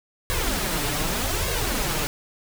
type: noise with flanger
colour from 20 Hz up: pink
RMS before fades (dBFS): -25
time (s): 0.3-2.07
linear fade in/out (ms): 0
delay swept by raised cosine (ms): 1.8 to 7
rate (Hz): 0.84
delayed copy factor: +0.8
effects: none